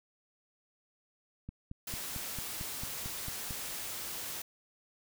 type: click train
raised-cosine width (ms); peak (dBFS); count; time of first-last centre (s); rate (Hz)
5; -29; 10; 1.49-3.508; 4.46
type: noise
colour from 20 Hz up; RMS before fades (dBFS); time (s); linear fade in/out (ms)
white; -40; 1.87-4.42; 5
effects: none